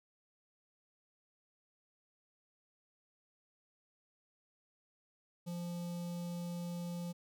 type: tone with notch filter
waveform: square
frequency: 173.7 Hz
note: F3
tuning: 9 cents flat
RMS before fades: -41 dBFS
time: 5.46-7.13 s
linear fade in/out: 20 ms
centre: 1700 Hz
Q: 0.56
effects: none